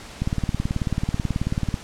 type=click train; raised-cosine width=5 ms; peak=-10 dBFS; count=29; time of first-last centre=0.22-1.742 s; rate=18.4 Hz; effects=pink hiss -40 dBFS RMS until 1.83 s + low-pass 8000 Hz 12 dB/octave